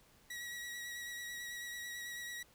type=tone with vibrato; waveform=sawtooth; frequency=1920 Hz; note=B6; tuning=49 cents flat; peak=-39 dBFS; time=0.3-2.43 s; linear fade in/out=5 ms; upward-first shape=sine; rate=9.1 Hz; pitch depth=22 cents each way; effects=pink hiss -66 dBFS RMS until 2.54 s